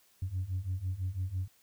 sine beating tone pair, 89.6 / 95.6 Hz, F2 / G2, +45 / -43 cents, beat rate 6 Hz, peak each -35 / -33 dBFS, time 0.22-1.48 s, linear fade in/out 5 ms, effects tanh soft clip ceiling -27 dBFS + white hiss -66 dBFS RMS until 1.62 s

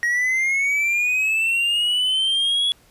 triangle linear sweep, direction up, 1884 to 3384 Hz, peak -16 dBFS, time 0.03-2.72 s, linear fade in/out 0 ms, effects pink hiss -55 dBFS RMS until 2.9 s + resampled to 32000 Hz

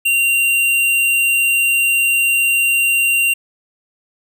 square tone, 2767 Hz, F7, 17 cents flat, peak -13 dBFS, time 0.05-3.34 s, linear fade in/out 10 ms, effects none

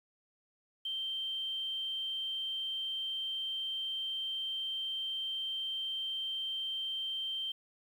sine tone, 3136 Hz, G7, in tune, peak -34 dBFS, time 0.85-7.52 s, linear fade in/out 5 ms, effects 10-bit

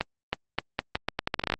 accelerating click train, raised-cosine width 0.3 ms, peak -9 dBFS, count 15, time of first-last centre 0.01-1.54 s, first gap 320 ms, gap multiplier 0.8, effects Opus 24 kbps

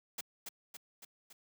white noise with echo, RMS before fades -40 dBFS, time 0.18-0.21 s, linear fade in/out 5 ms, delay 280 ms, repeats 4, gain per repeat -4 dB, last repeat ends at 1.33 s, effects high-pass 150 Hz 12 dB/octave

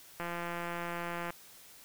click train, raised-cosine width 0.5 ms, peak -23 dBFS, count 191, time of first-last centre 0.2-1.305 s, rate 172 Hz, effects white hiss -55 dBFS RMS until 1.84 s

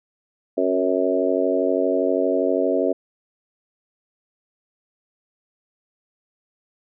harmonic tone with a mistuned harmonic, 92.5 Hz, F#2, in tune, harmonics 3 / 4 / 5 / 6 / 7, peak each -24 / -24 / -24 / -24 / -24 dBFS, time 0.57-2.93 s, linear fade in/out 10 ms, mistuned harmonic 3, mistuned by -16 cents, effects none

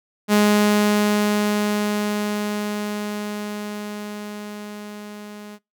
sawtooth tone with level ramp, 208.3 Hz, G#3, 5 cents sharp, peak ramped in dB -9 to -32 dBFS, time 0.28-5.59 s, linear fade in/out 50 ms, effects noise-tail reverb RT60 0.2 s tail -23 dB re dry

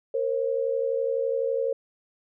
sine tone pair together, 464.5 / 536.4 Hz, A#4 / C5, -6 / +43 cents, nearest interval major second, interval 249 cents, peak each -26 dBFS, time 0.14-1.73 s, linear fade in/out 5 ms, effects none

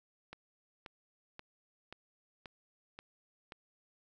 click train, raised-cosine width 0.3 ms, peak -30 dBFS, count 7, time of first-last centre 0.33-3.521 s, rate 1.88 Hz, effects none

